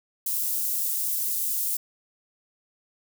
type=high-pass noise; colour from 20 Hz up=white; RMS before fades=-27 dBFS; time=0.26-1.77 s; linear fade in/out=5 ms; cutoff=9800 Hz; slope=12 dB/octave; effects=none